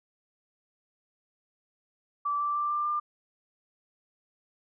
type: tone with pitch steps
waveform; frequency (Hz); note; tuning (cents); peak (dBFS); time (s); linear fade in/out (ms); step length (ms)
sine; 1161 / 1169.8 / 1178.6 / 1187.5 / 1196.4; D6 / D6 / D6 / D6 / D6; -20 / -7 / +6 / +19 / +32; -26; 2.25-3; 10; 150
effects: none